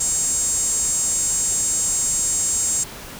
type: tone with high-pass filter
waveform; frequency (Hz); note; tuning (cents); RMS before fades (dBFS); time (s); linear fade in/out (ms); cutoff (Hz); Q
5% pulse; 745; F#5; +12; -21; 0-2.84; 10; 7300; 7
effects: pink hiss -36 dBFS RMS until 3.19 s